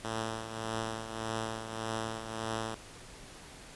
5% pulse tone with tremolo, 111.8 Hz, A2, 28 cents sharp, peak -21 dBFS, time 0.04-2.75 s, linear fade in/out 5 ms, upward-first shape triangle, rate 1.7 Hz, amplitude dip 65%, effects pink hiss -50 dBFS RMS until 3.75 s + resampled to 24000 Hz

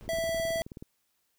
brown noise with tremolo, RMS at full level -46 dBFS, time 0.01-0.62 s, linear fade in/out 0 ms, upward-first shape square, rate 8.9 Hz, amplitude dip 50%
click train, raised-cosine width 3 ms, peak -29 dBFS, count 15, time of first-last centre 0.08-0.825 s, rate 18.8 Hz
square tone, 659.3 Hz, E5, in tune, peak -29 dBFS, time 0.09-0.62 s, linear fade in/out 0 ms
effects white hiss -75 dBFS RMS until 1.38 s

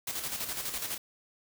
white noise with tremolo, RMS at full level -34 dBFS, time 0.07-0.98 s, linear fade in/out 5 ms, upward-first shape square, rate 12 Hz, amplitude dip 50%, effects none

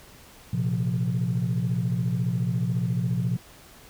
sine chord, Bb suspended second, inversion none, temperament equal, 116.54 / 130.81 / 174.61 Hz, Bb2 / C3 / F3, 0 / 0 / 0 cents, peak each -26 dBFS, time 0.53-3.37 s, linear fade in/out 5 ms, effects tanh soft clip ceiling -17 dBFS + pink hiss -50 dBFS RMS until 3.89 s

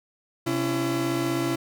40% pulse tone cluster, 130.3 / 280.3 / 336.3 Hz, C3 / C#4 / E4, -7 / +19 / +35 cents, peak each -30 / -29 / -25 dBFS, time 0.46-1.56 s, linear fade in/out 10 ms, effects none

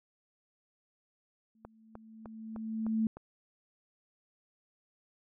sine tone with exponential growth, 221.2 Hz, A3, 9 cents sharp, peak -25 dBFS, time 1.55-3.07 s, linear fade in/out 2 ms, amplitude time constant 330 ms
click train, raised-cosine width 1 ms, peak -31 dBFS, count 6, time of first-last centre 1.65-3.17 s, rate 3.29 Hz
effects none

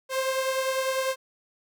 sawtooth beating tone pair, 525 / 535 Hz, C5 / C5, +6 / +38 cents, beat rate 10 Hz, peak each -22 / -28 dBFS, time 0.09-1.16 s, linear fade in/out 50 ms, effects none

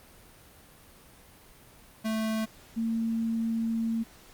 square / sine tone pair in turn, 220 / 227 Hz, A3 / A#3, 0 / -46 cents, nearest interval minor second, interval 54 cents, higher second, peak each -28 / -26 dBFS, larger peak second, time 2.04-2.46 / 2.76-4.04 s, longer second, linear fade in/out 20 ms, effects pink hiss -54 dBFS RMS until 4.33 s + Opus 32 kbps

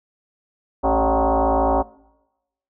sine tone with frequency modulation, 110 Hz, A2, in tune, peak -15 dBFS, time 0.83-1.83 s, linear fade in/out 20 ms, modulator 166 Hz, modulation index 5.4, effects noise-tail reverb RT60 0.9 s tail -21 dB re dry

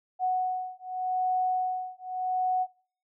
sine beating tone pair, 739 / 739.84 Hz, F#5 / F#5, -2 / 0 cents, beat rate 0.84 Hz, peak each -29 dBFS, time 0.19-2.67 s, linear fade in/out 50 ms, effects noise-tail reverb RT60 0.5 s tail -23 dB re dry

